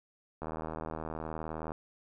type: click train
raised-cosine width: 1 ms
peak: -24 dBFS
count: 104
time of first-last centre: 0.42-1.719 s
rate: 79.3 Hz
effects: none